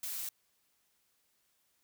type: noise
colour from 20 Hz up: blue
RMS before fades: -39 dBFS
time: 0.03-0.29 s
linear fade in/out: 2 ms
effects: white hiss -75 dBFS RMS until 1.83 s